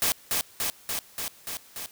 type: noise with echo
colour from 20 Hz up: white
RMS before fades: -24 dBFS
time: 0.02-0.12 s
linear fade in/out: 0 ms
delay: 290 ms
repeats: 6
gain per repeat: -2 dB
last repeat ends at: 1.86 s
effects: white hiss -53 dBFS RMS until 1.91 s